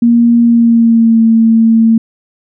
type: tone with pitch glide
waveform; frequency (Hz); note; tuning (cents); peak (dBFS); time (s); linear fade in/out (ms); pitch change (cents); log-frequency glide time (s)
sine; 235.3 to 225.8; A#3 to A3; +16 to +45; -4; 0.02-1.98; 5; -71; 0.42-1.22
effects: none